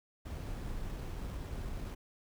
brown noise with sample-and-hold, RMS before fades -40 dBFS, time 0.25-1.95 s, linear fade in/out 10 ms, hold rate 8820 Hz, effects none

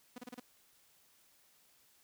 sawtooth tone bursts, 246.9 Hz, B3, in tune, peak -40 dBFS, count 5, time 0.16-0.399 s, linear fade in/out 5 ms, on 23 ms, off 31 ms, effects white hiss -68 dBFS RMS until 2.03 s

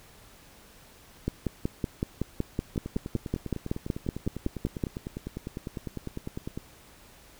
two click trains, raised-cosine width 3 ms, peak -21 / -14 dBFS, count 39 / 20, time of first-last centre 2.76-6.575 / 1.28-4.838 s, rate 9.96 / 5.34 Hz, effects pink hiss -54 dBFS RMS until 7.39 s

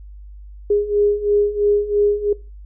sine beating tone pair, 410 / 413 Hz, G#4 / G#4, -22 / -10 cents, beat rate 3 Hz, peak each -20 / -16 dBFS, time 0.7-2.33 s, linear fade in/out 5 ms, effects noise-tail reverb RT60 0.3 s tail -21 dB re dry + added 50 Hz sine -35 dBFS peak until 2.65 s

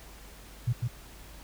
sine tone with echo, 119.5 Hz, A#2, 43 cents sharp, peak -23 dBFS, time 0.67-0.73 s, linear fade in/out 10 ms, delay 150 ms, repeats 1, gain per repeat -3 dB, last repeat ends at 0.88 s, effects added 50 Hz sine -49 dBFS peak until 1.43 s + pink hiss -51 dBFS RMS until 1.43 s

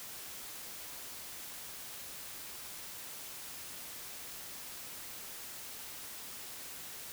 silence, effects white hiss -46 dBFS RMS until 7.12 s

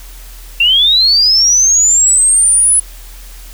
sine linear sweep, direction up, 2694 to 10210 Hz, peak -6 dBFS, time 0.6-2.8 s, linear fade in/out 5 ms, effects added 41 Hz sine -30 dBFS peak until 3.53 s + white hiss -38 dBFS RMS until 3.53 s

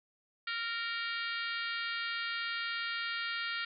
harmonic tone with a mistuned harmonic, 463.2 Hz, A#4, 11 cents flat, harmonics 3 / 4 / 5 / 6 / 7 / 8 / 9 / 10, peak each -38 / -40 / -42 / -44 / -45 / -46 / -47 / -48 dBFS, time 0.47-3.65 s, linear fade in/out 5 ms, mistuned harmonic 6, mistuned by +20 cents, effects none

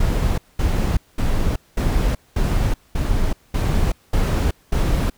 brown noise bursts, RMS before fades -18 dBFS, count 9, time 0-5.1 s, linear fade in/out 5 ms, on 380 ms, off 210 ms, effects pink hiss -56 dBFS RMS until 5.17 s

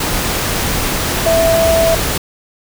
sine tone in noise, 659.3 Hz, E5, in tune, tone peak -10 dBFS, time 1.26-1.95 s, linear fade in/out 5 ms, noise pink, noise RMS -17 dBFS, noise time 0-2.18 s, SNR +4 dB, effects none

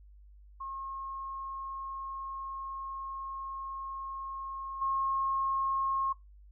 sine tone with level steps, 1079 Hz, C#6, 47 cents flat, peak -37 / -28 dBFS, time 0.6-6.13 s, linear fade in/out 10 ms, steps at 4.81 s, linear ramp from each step 10 ms, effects noise-tail reverb RT60 0.2 s tail -20 dB re dry + added 50 Hz sine -52 dBFS peak until 6.51 s

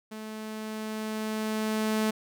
sawtooth tone with level ramp, 217.1 Hz, A3, 23 cents flat, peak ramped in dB -34 to -20 dBFS, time 0.11-2.11 s, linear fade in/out 10 ms, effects none

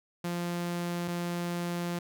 sawtooth tone pair in turn, 173.7 / 173.7 Hz, F3 / F3, -9 / -9 cents, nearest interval unison, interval 0 cents, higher neither, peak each -27 dBFS, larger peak neither, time 0.24-1.08 / 1.08-1.99 s, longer second, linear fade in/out 5 ms, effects none

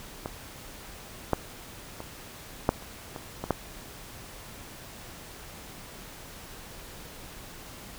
clicks, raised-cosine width 1 ms, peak -18 / -8 / -23 / -6 / -30 / -22 / -18 / -9 dBFS, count 8, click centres 0.259 / 1.333 / 2.004 / 2.691 / 2.824 / 3.162 / 3.44 / 3.507 s, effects pink hiss -45 dBFS RMS until 7.98 s

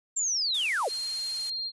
sine linear sweep, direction down, 7470 to 370 Hz, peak -25 dBFS, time 0.16-0.89 s, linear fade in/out 10 ms
blue noise, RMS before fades -38 dBFS, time 0.54-1.5 s, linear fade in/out 5 ms
sine tone, 4205 Hz, C8, 8 cents sharp, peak -30 dBFS, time 0.87-1.72 s, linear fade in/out 50 ms
effects resampled to 24000 Hz

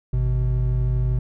triangle tone pair together, 52.85 / 125.7 Hz, G#1 / B2, +31 / +31 cents, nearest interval octave + minor third, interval 1500 cents, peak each -19 dBFS, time 0.13-1.19 s, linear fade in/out 5 ms, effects none

